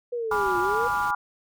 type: linear two-way sweep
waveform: sine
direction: down then up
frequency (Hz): 491.3 to 349.2 to 491.3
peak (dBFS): -26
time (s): 0.12-0.88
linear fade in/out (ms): 10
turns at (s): 0.59
type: noise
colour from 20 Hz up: pink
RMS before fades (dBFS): -41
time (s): 0.31-1.11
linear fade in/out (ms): 5
type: chord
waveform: sine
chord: G# diminished seventh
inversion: none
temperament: equal with one note detuned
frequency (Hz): 830.6 / 987.8 / 1174.7 / 1409.1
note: G#5 / B5 / D6 / F6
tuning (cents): 0 / 0 / 0 / +15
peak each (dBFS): -28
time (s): 0.31-1.15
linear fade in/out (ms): 5
effects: none